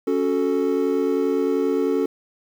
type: chord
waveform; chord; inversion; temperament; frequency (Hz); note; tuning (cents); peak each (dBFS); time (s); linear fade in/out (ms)
triangle; F# minor; second; equal; 277.2 / 370 / 440; C#4 / F#4 / A4; 0 / 0 / 0; -21 / -22 / -20; 0.07-2.06; 5
effects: 8-bit